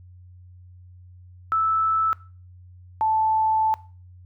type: tone pair in turn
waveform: sine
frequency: 1313 / 876.3 Hz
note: E6 / A5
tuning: -7 / -7 cents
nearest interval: perfect fifth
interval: 700 cents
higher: first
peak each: -18 dBFS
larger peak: neither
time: 1.52-2.13 / 3.01-3.74 s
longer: second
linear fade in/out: 0 ms
effects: noise-tail reverb RT60 0.4 s tail -20 dB re dry + added 90 Hz sine -44 dBFS peak until 4.25 s